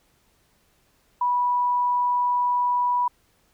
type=tone; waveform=sine; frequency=980 Hz; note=B5; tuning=14 cents flat; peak=-19 dBFS; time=1.21-3.08 s; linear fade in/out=5 ms; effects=pink hiss -64 dBFS RMS until 3.53 s